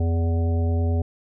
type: harmonic tone with a mistuned harmonic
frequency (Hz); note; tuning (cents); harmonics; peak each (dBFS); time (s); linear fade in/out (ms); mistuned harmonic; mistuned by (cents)
82.7; E2; +6; 1 / 3 / 5 / 7 / 9; -19 / -30 / -33 / -36 / -38; 0-1.02; 5; 1; +64
effects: none